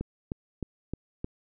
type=click train; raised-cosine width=3 ms; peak=-19 dBFS; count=5; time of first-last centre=0.01-1.245 s; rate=3.24 Hz; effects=none